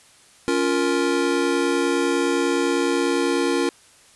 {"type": "chord", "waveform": "square", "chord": "Bb minor", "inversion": "first", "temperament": "just", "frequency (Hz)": [279.7, 349.6, 466.2], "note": ["Db4", "F4", "Bb4"], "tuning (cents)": [16, 2, 0], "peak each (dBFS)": [-24, -23, -25], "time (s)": [0.48, 3.69], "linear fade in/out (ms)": 0, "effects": ["white hiss -52 dBFS RMS until 4.15 s", "resampled to 24000 Hz"]}